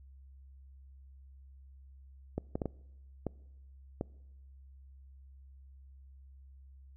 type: clicks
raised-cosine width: 2 ms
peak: -20 dBFS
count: 6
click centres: 2.38 / 2.555 / 2.618 / 2.657 / 3.267 / 4.011 s
effects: noise-tail reverb RT60 1.0 s tail -24 dB re dry + added 67 Hz sine -52 dBFS peak until 6.96 s